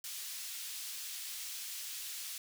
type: high-pass noise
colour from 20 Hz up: pink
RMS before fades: -43 dBFS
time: 0.04-2.38 s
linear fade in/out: 2 ms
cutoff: 3600 Hz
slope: 12 dB/octave
effects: none